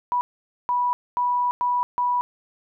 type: tone bursts at uneven times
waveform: sine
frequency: 980 Hz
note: B5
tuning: 14 cents flat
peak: -19 dBFS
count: 5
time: 0.12-0.21 / 0.69-0.93 / 1.17-1.51 / 1.61-1.83 / 1.98-2.21 s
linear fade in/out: 0 ms
effects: none